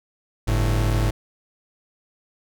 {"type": "tone pair together", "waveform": "45% pulse", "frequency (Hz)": [49.16, 110], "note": ["G1", "A2"], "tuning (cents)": [6, 0], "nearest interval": "octave + major second", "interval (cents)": 1394, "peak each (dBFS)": -21, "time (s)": [0.47, 1.11], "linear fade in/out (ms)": 10, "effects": []}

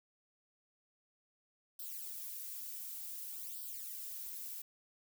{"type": "noise with flanger", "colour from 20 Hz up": "violet", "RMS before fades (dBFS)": -45, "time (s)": [1.79, 4.62], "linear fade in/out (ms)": 5, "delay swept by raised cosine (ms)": [0.22, 3.42], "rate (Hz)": 0.55, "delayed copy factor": 0.75, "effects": []}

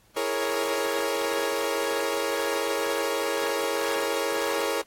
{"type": "chord", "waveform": "sawtooth", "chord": "A# half-diminished seventh", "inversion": "second", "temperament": "equal", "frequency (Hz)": [329.6, 415.3, 466.2, 554.4], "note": ["E4", "G#4", "A#4", "C#5"], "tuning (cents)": [0, 0, 0, 0], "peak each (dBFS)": [-31, -27, -26, -26], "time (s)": [0.16, 4.82], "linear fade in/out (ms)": 10, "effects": ["pink hiss -61 dBFS RMS until 4.86 s", "AAC 48 kbps"]}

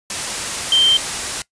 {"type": "tone in noise", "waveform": "sine", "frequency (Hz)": 3136, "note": "G7", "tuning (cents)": 0, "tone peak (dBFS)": -10, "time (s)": [0.72, 0.97], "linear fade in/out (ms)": 2, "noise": "white", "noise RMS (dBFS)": -23, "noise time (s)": [0.1, 1.42], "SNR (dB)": 10, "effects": ["noise-tail reverb RT60 0.1 s tail -20 dB re dry", "resampled to 22050 Hz"]}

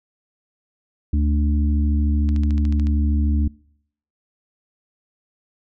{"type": "harmonic tone", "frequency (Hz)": 73.42, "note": "D2", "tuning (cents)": 0, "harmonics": [1, 3, 4], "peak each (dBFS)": [-16, -26, -28], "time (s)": [1.13, 3.48], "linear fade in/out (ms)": 5}
{"type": "click train", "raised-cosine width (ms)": 0.2, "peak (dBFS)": -22, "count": 9, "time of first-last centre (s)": [2.29, 2.87], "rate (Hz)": 13.8}
{"effects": ["noise-tail reverb RT60 0.7 s tail -25 dB re dry"]}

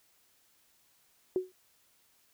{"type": "tone with exponential decay", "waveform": "sine", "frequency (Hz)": 370, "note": "F#4", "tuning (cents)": 0, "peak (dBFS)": -23, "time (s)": [1.36, 1.52], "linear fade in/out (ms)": 1, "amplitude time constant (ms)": 34, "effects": ["white hiss -68 dBFS RMS until 2.33 s"]}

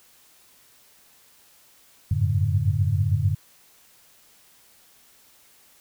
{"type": "tone cluster", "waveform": "sine", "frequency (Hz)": [91.3, 98.2, 106.9, 143.5], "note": ["F#2", "G2", "A2", "D3"], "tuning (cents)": [-23, 4, -49, -40], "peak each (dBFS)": [-24, -27, -23, -26], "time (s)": [2.11, 3.35], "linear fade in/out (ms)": 5, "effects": ["white hiss -56 dBFS RMS until 5.8 s"]}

